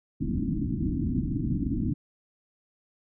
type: low-pass noise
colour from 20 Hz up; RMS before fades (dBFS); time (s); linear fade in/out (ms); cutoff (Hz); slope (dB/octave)
white; -28; 0.2-1.94; 10; 320; 96
effects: none